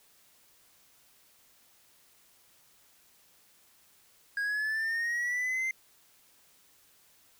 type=linear sweep; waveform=triangle; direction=up; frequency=1629 to 2093 Hz; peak=-27 dBFS; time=4.37-5.71 s; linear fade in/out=2 ms; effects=white hiss -63 dBFS RMS until 7.39 s